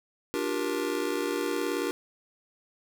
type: chord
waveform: square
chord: G minor seventh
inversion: second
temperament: just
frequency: 294 / 352.8 / 392 / 470.4 Hz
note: D4 / F4 / G4 / Bb4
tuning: +2 / +18 / 0 / +16 cents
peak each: -34 dBFS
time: 0.34-1.91 s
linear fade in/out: 0 ms
effects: none